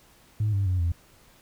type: tone with pitch steps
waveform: sine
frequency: 106.5 / 98.8 / 91.65 / 85.02 Hz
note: G#2 / G2 / F#2 / F2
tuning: +44 / +14 / -16 / -46 cents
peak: -20 dBFS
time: 0.4-0.92 s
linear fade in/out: 5 ms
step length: 130 ms
effects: tanh soft clip ceiling -19 dBFS + pink hiss -57 dBFS RMS until 1.41 s